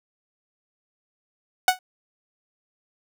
sawtooth tone with exponential decay, 740 Hz, F#5, in tune, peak -7 dBFS, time 1.68-1.79 s, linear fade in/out 2 ms, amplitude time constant 22 ms, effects none

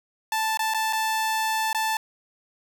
sawtooth tone with dropouts, 880 Hz, A5, in tune, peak -19 dBFS, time 0.32-1.97 s, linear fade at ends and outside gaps 2 ms, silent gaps 0.573-0.592 / 0.738-0.745 / 0.927-0.931 / 1.73-1.747 s, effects none

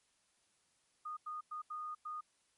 sine tone bursts at uneven times, 1231 Hz, D#6, 19 cents flat, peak -40 dBFS, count 5, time 1.05-1.17 / 1.26-1.41 / 1.51-1.62 / 1.7-1.95 / 2.05-2.21 s, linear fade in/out 10 ms, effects white hiss -75 dBFS RMS until 2.57 s + MP3 48 kbps

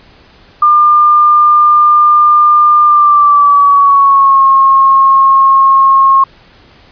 sine tone with pitch glide, 1200 to 1081.5 Hz, D6 to C#6, +37 to -43 cents, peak -3 dBFS, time 0.62-6.24 s, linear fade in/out 5 ms, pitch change -180 cents, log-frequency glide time 2.85-4.44 s, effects pink hiss -42 dBFS RMS until 6.91 s + resampled to 11025 Hz

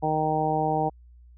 harmonic tone, 155.56 Hz, D#3, in tune, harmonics 1 / 2 / 3 / 4 / 5 / 6, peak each -30 / -31 / -30 / -31 / -25 / -33 dBFS, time 0.02-0.9 s, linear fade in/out 20 ms, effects added 60 Hz sine -48 dBFS peak until 1.37 s

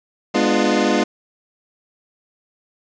25% pulse chord, G# diminished seventh, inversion none, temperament equal with one note detuned, 207.7 / 246.9 / 300 / 349.2 Hz, G#3 / B3 / D4 / F4, 0 / 0 / +37 / 0 cents, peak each -17 dBFS, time 0.34-1.04 s, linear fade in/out 10 ms, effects resampled to 16000 Hz + 7-bit

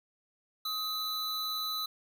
square tone pair together, 1257 / 3991 Hz, D#6 / B7, +17 / +17 cents, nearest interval octave + minor sixth, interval 2000 cents, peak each -39 / -34 dBFS, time 0.65-1.86 s, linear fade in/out 5 ms, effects none

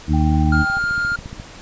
harmonic tone, 76.5 Hz, D#2, 29 cents flat, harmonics 1 / 2 / 3 / 4, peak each -16 / -19 / -21 / -22 dBFS, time 0.07-0.66 s, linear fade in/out 50 ms
sine tone with tremolo, 784 Hz, G5, in tune, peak -24 dBFS, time 0.13-0.79 s, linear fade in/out 10 ms, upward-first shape sine, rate 15 Hz, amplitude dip 30%
triangle tone, 1406 Hz, F6, 11 cents sharp, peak -16 dBFS, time 0.52-1.16 s, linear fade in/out 5 ms
click train, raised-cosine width 5 ms, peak -19 dBFS, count 12, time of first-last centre 0.63-1.399 s, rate 14.3 Hz
effects pink hiss -39 dBFS RMS until 1.61 s + resampled to 16000 Hz

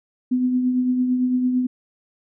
sine tone with tremolo, 251.8 Hz, B3, 34 cents sharp, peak -15 dBFS, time 0.31-1.67 s, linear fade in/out 10 ms, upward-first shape triangle, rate 8.9 Hz, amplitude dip 45%, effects none

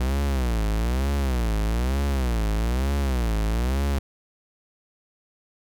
45% pulse tone with vibrato, 61 Hz, B1, 21 cents flat, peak -21 dBFS, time 0-3.99 s, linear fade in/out 5 ms, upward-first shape sine, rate 1.1 Hz, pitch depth 250 cents each way, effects none

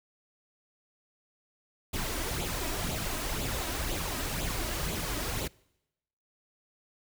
pink noise with flanger, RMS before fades -33 dBFS, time 1.93-5.48 s, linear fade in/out 10 ms, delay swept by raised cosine 0.27 to 3.17 ms, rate 2 Hz, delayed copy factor +0.55, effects noise-tail reverb RT60 0.9 s tail -25 dB re dry

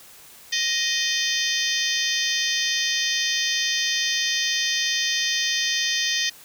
harmonic tone with a mistuned harmonic, 622.3 Hz, D#5, in tune, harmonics 3 / 4 / 5 / 6 / 7 / 8 / 9 / 10, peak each -27 / -31 / -29 / -28 / -32 / -29 / -32 / -30 dBFS, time 0.52-6.3 s, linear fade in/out 10 ms, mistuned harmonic 6, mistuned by -78 cents, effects white hiss -47 dBFS RMS until 6.44 s

